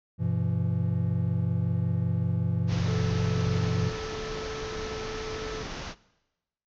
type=chord; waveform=triangle; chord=E minor; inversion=first; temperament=equal with one note detuned; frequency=98 / 123.47 / 168.47 Hz; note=G2 / B2 / E3; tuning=0 / 0 / +38 cents; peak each=-27 dBFS; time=0.18-3.92 s; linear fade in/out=50 ms
type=low-pass noise; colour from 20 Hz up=pink; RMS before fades=-37 dBFS; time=2.67-5.95 s; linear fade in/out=50 ms; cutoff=6400 Hz; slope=96 dB/octave
type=harmonic tone; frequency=436.7 Hz; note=A4; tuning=13 cents flat; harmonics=1 / 3 / 4; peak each=-34 / -45 / -51 dBFS; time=2.87-5.64 s; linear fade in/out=20 ms
effects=noise-tail reverb RT60 1.0 s tail -20 dB re dry